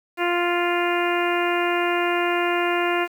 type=harmonic tone; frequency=349.2 Hz; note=F4; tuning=in tune; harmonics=1 / 2 / 3 / 4 / 5 / 6 / 7 / 8; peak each=-23 / -26 / -28 / -29 / -30 / -31 / -31 / -32 dBFS; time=0.17-3.08 s; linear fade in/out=50 ms; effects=8-bit